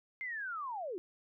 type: linear sweep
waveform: sine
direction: down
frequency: 2122 to 329.6 Hz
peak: -37 dBFS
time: 0.21-0.98 s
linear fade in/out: 0 ms
effects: none